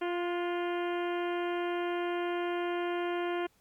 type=harmonic tone with a mistuned harmonic; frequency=349.2 Hz; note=F4; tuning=in tune; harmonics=1 / 2 / 3 / 4 / 5 / 6 / 7 / 8 / 9; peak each=-31 / -37 / -41 / -43 / -45 / -47 / -48 / -49 / -50 dBFS; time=0.01-3.47 s; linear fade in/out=10 ms; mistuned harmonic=4; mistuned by=+34 cents; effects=pink hiss -68 dBFS RMS until 3.6 s + MP3 96 kbps

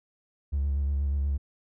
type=tone with vibrato; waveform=triangle; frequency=70.4 Hz; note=C#2; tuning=27 cents sharp; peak=-21 dBFS; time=0.52-1.38 s; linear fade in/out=20 ms; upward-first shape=square; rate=8.3 Hz; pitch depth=31 cents each way; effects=tanh soft clip ceiling -20 dBFS

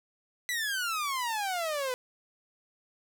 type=exponential sweep; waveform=sawtooth; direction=down; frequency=2005 to 493.9 Hz; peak=-26 dBFS; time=0.49-1.94 s; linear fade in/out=0 ms; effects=none

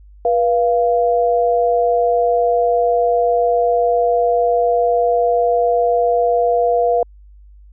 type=tone pair together; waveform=sine; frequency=483.8 / 691 Hz; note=B4 / F5; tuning=-36 / -19 cents; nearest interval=tritone; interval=617 cents; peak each=-15 dBFS; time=0.25-7.03 s; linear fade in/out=2 ms; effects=added 50 Hz sine -40 dBFS peak until 7.72 s

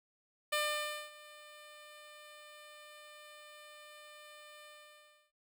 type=tone with ADSR envelope; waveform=10% pulse; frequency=599 Hz; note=D5; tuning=34 cents sharp; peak=-22 dBFS; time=0.52-5.32 s; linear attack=10 ms; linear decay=570 ms; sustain=-22 dB; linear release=660 ms; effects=none

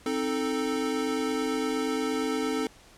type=chord; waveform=square; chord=A diminished; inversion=first; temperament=equal with one note detuned; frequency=262.5 / 311.1 / 440 Hz; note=C4 / Eb4 / A4; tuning=+6 / 0 / 0 cents; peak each=-31 / -33 / -31 dBFS; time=0.06-2.67 s; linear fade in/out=2 ms; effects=pink hiss -54 dBFS RMS until 2.97 s + low-pass 10000 Hz 12 dB/octave

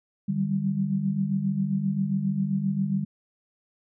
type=tone cluster; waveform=sine; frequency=150.8 / 189.4 / 196.9 Hz; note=D3 / F#3 / G3; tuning=+46 / +41 / +8 cents; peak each=-29 / -31 / -25 dBFS; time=0.28-3.05 s; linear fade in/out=10 ms; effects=none

